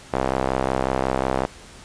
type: tone with band-pass filter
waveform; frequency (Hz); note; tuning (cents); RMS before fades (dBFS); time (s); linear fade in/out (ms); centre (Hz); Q
sawtooth; 65.5; C2; +2; -23; 0.13-1.46; 0; 710; 1.2
effects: pink hiss -44 dBFS RMS until 1.84 s + resampled to 22050 Hz